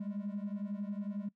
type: beating tone pair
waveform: triangle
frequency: 199.5 / 210.5 Hz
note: G3 / G#3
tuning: +31 / +24 cents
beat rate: 11 Hz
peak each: -35 / -37 dBFS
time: 0-1.29 s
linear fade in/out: 10 ms
effects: noise-tail reverb RT60 0.1 s tail -22 dB re dry + tanh soft clip ceiling -30 dBFS